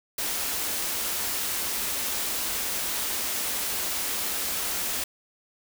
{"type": "band-stop noise", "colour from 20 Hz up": "white", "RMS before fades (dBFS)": -29, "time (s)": [0.18, 5.04], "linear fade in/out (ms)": 5, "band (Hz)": [100, 170], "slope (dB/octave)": 96, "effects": []}